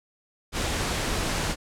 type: noise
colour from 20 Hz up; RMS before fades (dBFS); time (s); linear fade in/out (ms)
pink; -27; 0.52-1.56; 50
effects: low-pass 9000 Hz 12 dB/octave